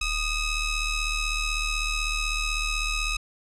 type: ring-modulated tone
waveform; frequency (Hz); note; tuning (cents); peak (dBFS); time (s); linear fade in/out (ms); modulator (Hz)
sawtooth; 1272; D#6; +38; -18; 0.01-3.17; 5; 1310
effects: resampled to 22050 Hz